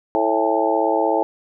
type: harmonic tone with a mistuned harmonic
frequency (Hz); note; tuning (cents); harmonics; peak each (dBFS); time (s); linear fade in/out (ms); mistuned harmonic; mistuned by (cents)
110; A2; 0; 3 / 4 / 5 / 6 / 7 / 8; -23 / -23 / -23 / -23 / -23 / -23; 0.15-1.23; 0; 7; +74
effects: none